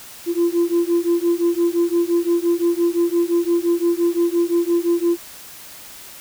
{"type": "beating tone pair", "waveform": "sine", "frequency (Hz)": [340, 345.8], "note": ["F4", "F4"], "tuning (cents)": [-46, -17], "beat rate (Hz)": 5.8, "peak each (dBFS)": -17, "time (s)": [0.26, 5.18], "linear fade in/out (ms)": 50, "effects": ["tanh soft clip ceiling -11 dBFS", "white hiss -39 dBFS RMS until 6.2 s"]}